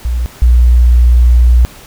sine tone pair in turn, 60.3 / 60.3 Hz, B1 / B1, -41 / -41 cents, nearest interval unison, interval 0 cents, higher neither, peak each -11 / -3 dBFS, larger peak second, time 0.05-0.26 / 0.42-1.65 s, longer second, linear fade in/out 0 ms, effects pink hiss -36 dBFS RMS until 1.86 s

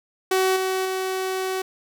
sawtooth tone with level steps, 376.9 Hz, F#4, 32 cents sharp, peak -14 / -18 / -20 dBFS, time 0.31-1.62 s, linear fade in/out 5 ms, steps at 0.56 / 0.85 s, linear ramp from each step 5 ms, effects none

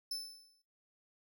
40% pulse tone with exponential decay, 5270 Hz, E8, 1 cent flat, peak -34 dBFS, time 0.11-0.62 s, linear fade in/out 5 ms, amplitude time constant 110 ms, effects noise-tail reverb RT60 0.5 s tail -22 dB re dry

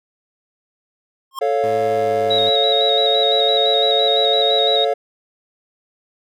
square tone with exponential growth, 1070 Hz, C6, 38 cents sharp, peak -21 dBFS, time 1.31-1.39 s, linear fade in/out 2 ms, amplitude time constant 16 ms
triangle chord, A augmented, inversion none, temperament equal, 440 / 554.4 / 698.5 Hz, A4 / C#5 / E#5, 0 / 0 / 0 cents, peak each -18 dBFS, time 1.41-4.94 s, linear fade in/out 10 ms
15% pulse tone with pitch glide, 107.6 to 100.39 Hz, A2 to G2, -38 to +42 cents, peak -24 dBFS, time 1.63-2.5 s, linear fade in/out 10 ms, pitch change -120 cents, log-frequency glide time 1.84-2.29 s
sine tone with vibrato, 3810 Hz, A#7, 37 cents sharp, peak -16 dBFS, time 2.3-4.85 s, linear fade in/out 10 ms, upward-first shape square, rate 5.9 Hz, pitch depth 27 cents each way
effects none

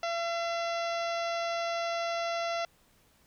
harmonic tone, 678 Hz, E5, 49 cents sharp, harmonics 1 / 2 / 3 / 4 / 5 / 6 / 7 / 8 / 9, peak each -31 / -37 / -41 / -43 / -45 / -47 / -48 / -49 / -50 dBFS, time 0.03-2.65 s, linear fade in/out 2 ms, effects pink hiss -65 dBFS RMS until 3.26 s

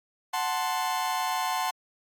40% pulse chord, F# diminished, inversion none, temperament equal, 740 / 880 / 1046.5 Hz, F#5 / A5 / C6, 0 / 0 / 0 cents, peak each -30 dBFS, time 0.33-1.71 s, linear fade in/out 10 ms, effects AAC 64 kbps

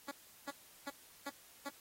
10% pulse tone bursts, 281.3 Hz, C#4, 26 cents sharp, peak -32 dBFS, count 5, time 0.08-1.69 s, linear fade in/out 5 ms, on 34 ms, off 360 ms, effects white hiss -61 dBFS RMS until 1.8 s + AAC 48 kbps

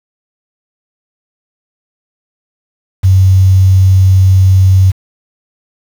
sine tone with quantisation, 94.5 Hz, F#2, 37 cents sharp, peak -3 dBFS, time 3.03-4.92 s, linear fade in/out 20 ms, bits 5, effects none

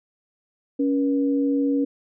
sine tone pair together, 278.7 / 480.1 Hz, C#4 / B4, +9 / -49 cents, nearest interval major sixth, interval 942 cents, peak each -19 / -27 dBFS, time 0.79-1.85 s, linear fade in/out 10 ms, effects none

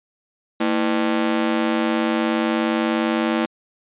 sawtooth ring-modulated tone, 277.2 Hz, C#4, in tune, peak -11 dBFS, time 0.6-3.46 s, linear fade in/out 10 ms, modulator 50.1 Hz, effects resampled to 8000 Hz

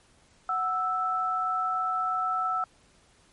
sine tone pair together, 740 / 1318.5 Hz, F#5 / E6, 0 / 0 cents, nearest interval minor seventh, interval 1000 cents, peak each -31 / -26 dBFS, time 0.49-2.64 s, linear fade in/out 2 ms, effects pink hiss -61 dBFS RMS until 3.32 s + MP3 48 kbps

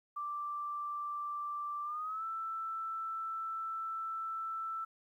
sine tone with pitch glide, 1174.7 to 1326.2 Hz, D6 to E6, 0 to +10 cents, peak -36 dBFS, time 0.16-4.85 s, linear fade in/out 10 ms, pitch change +210 cents, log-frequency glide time 1.83-2.24 s, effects 12-bit

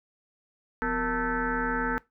sine tone with frequency modulation, 891 Hz, A5, 22 cents sharp, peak -25 dBFS, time 0.82-1.98 s, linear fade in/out 0 ms, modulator 213 Hz, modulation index 3.9, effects noise-tail reverb RT60 0.2 s tail -20 dB re dry

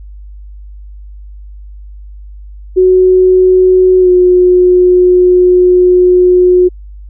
sine tone with pitch glide, 370 to 361.8 Hz, F#4 to F#4, 0 to -39 cents, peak -3 dBFS, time 2.76-6.69 s, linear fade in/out 20 ms, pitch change -39 cents, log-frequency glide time 4-4.09 s, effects added 50 Hz sine -27 dBFS peak until 7.09 s

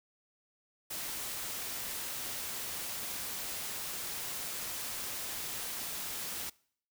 white noise, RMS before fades -39 dBFS, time 0.9-6.5 s, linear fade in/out 10 ms, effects noise-tail reverb RT60 0.6 s tail -24 dB re dry

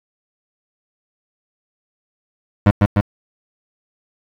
25% pulse tone with echo, 101.9 Hz, G#2, 32 cents flat, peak -4 dBFS, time 2.66-2.71 s, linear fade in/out 5 ms, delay 150 ms, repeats 2, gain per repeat -2 dB, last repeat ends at 3.01 s, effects low-pass 2000 Hz 12 dB/octave + 7-bit

